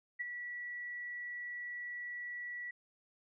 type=tone with ADSR envelope; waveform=sine; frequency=1945 Hz; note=B6; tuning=27 cents flat; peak=-33 dBFS; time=0.19-2.71 s; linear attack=19 ms; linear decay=19 ms; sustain=-7 dB; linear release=6 ms; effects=none

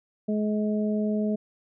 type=harmonic tone; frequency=211.8 Hz; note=G#3; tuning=34 cents sharp; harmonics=1 / 2 / 3; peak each=-24 / -31 / -33 dBFS; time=0.28-1.36 s; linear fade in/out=10 ms; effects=none

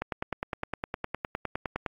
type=click train; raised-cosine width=0.5 ms; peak=-15 dBFS; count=19; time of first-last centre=0.02-1.862 s; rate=9.77 Hz; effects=AAC 32 kbps

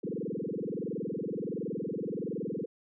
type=tone with frequency modulation; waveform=sine; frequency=325.7 Hz; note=E4; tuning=21 cents flat; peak=-32 dBFS; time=0.03-2.66 s; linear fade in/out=10 ms; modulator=21.4 Hz; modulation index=7.6; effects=none

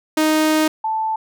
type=tone pair in turn; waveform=sawtooth / sine; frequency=311 / 879.6 Hz; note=D#4 / A5; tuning=-1 / -1 cents; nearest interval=octave + tritone; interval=1800 cents; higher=second; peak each=-10 / -18 dBFS; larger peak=first; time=0.17-0.68 / 0.84-1.16 s; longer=first; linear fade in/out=5 ms; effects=none

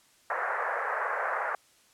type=band-pass noise; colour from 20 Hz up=white; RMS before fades=-31 dBFS; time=0.3-1.55 s; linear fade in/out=2 ms; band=480 to 1800 Hz; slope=48 dB/octave; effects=white hiss -62 dBFS RMS until 1.93 s + low-pass 10000 Hz 12 dB/octave

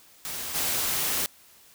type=noise with level steps; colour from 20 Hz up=white; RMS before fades=-34 / -27 dBFS; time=0.25-1.26 s; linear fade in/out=0 ms; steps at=0.54 s; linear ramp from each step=20 ms; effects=white hiss -55 dBFS RMS until 1.74 s

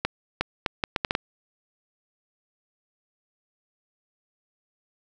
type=accelerating click train; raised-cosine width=0.3 ms; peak=-7 dBFS; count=8; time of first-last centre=0.05-1.151 s; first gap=360 ms; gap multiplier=0.7; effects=none

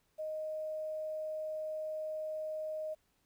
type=tone with quantisation; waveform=sine; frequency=622.3 Hz; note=D#5; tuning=in tune; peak=-36 dBFS; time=0.18-2.95 s; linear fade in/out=20 ms; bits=11; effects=pink hiss -75 dBFS RMS until 3.25 s

